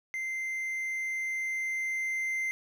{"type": "tone with level ramp", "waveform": "triangle", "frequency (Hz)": 2082, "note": "C7", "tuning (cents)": -9, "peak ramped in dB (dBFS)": [-30, -27], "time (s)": [0.14, 2.51], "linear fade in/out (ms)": 0, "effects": []}